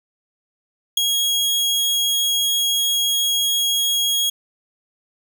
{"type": "tone with ADSR envelope", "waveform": "sawtooth", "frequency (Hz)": 3299, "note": "G#7", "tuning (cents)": -12, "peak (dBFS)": -7, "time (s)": [0.97, 4.3], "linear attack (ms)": 6, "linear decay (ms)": 4, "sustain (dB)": -7, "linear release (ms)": 7, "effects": []}